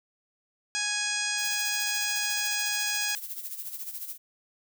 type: harmonic tone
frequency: 830.6 Hz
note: G#5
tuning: in tune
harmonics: 1 / 2 / 3 / 4 / 5 / 6 / 7 / 8 / 9 / 10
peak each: -42 / -33 / -34 / -37 / -41 / -34 / -40 / -34 / -43 / -38 dBFS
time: 0.75-3.15 s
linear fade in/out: 0 ms
type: noise with tremolo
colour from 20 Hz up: violet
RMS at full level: -35 dBFS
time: 1.37-4.18 s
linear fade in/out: 50 ms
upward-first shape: sine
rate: 14 Hz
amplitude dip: 65%
effects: none